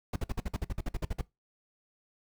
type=noise bursts; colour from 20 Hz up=brown; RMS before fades=-31 dBFS; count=14; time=0.13-1.213 s; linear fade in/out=5 ms; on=30 ms; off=51 ms; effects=noise-tail reverb RT60 0.2 s tail -21 dB re dry